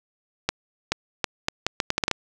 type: accelerating click train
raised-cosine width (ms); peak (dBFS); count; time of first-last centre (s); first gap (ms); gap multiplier
0.2; -4; 11; 0.49-2.113; 430; 0.75
effects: none